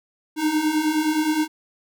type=beating tone pair; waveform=square; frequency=301.8 / 311.4 Hz; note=D4 / D#4; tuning=+47 / +2 cents; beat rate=9.6 Hz; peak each=-26 / -21 dBFS; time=0.36-1.48 s; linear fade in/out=50 ms; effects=none